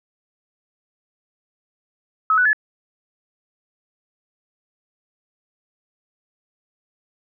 sine tone with pitch steps, 1285 / 1484.6 / 1715.3 Hz, E6 / F#6 / A6, -45 / +5 / -45 cents, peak -13 dBFS, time 2.3-2.531 s, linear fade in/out 2 ms, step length 77 ms, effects none

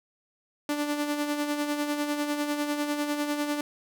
sawtooth tone with tremolo, 293.7 Hz, D4, in tune, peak -21 dBFS, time 0.69-3.61 s, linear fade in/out 2 ms, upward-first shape sine, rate 10 Hz, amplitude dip 50%, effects none

